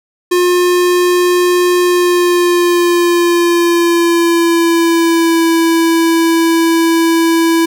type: tone with pitch glide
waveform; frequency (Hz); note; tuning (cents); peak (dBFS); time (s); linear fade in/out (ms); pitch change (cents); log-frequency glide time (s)
square; 356.6 to 330.8; F4 to E4; +36 to +6; -9; 0.31-7.66; 10; -130; 1.81-5.44
effects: none